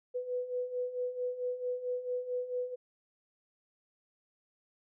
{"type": "beating tone pair", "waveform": "sine", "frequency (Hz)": [493.9, 498.4], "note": ["B4", "B4"], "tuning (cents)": [0, 16], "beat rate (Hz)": 4.5, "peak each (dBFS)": [-39, -34], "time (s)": [0.14, 2.76], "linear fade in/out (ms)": 20, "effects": []}